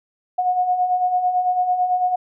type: beating tone pair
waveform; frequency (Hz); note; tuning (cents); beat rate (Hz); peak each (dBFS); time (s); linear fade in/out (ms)
sine; 720 / 729; F#5 / F#5; -47 / -26; 9; -25 / -17; 0.38-2.16; 10
effects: none